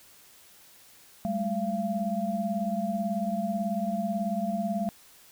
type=tone cluster; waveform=sine; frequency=195.6 / 213.8 / 683 Hz; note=G3 / A3 / F5; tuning=-4 / -49 / -39 cents; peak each=-31 dBFS; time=1.25-4.89 s; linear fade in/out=0 ms; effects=white hiss -55 dBFS RMS until 5.31 s